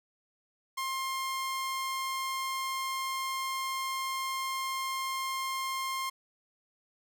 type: tone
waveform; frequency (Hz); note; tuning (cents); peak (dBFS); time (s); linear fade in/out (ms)
sawtooth; 1061; C6; +24; -28; 0.77-6.1; 10
effects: none